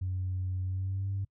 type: tone with pitch glide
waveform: sine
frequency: 92.5 to 98 Hz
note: F#2 to G2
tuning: 0 to 0 cents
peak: -29 dBFS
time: 0.01-1.25 s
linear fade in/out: 10 ms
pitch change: +100 cents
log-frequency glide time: 0.64-1.09 s
effects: noise-tail reverb RT60 0.1 s tail -25 dB re dry + tanh soft clip ceiling -26 dBFS